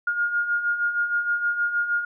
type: beating tone pair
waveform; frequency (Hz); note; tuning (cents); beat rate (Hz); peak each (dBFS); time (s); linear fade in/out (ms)
sine; 1417 / 1423.4; F6 / F6; +25 / +33; 6.4; -29 / -22; 0.07-2.05; 5
effects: none